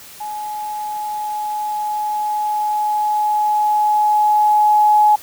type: tone with level ramp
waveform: sine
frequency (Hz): 844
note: G#5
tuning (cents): +28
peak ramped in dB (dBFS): -24 to -8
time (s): 0.2-5.16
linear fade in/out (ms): 10
effects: white hiss -39 dBFS RMS until 5.22 s